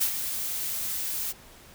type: noise with ADSR envelope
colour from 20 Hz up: blue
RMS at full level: -23 dBFS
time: 0-1.33 s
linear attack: 18 ms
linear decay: 84 ms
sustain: -8 dB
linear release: 24 ms
effects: pink hiss -51 dBFS RMS until 1.74 s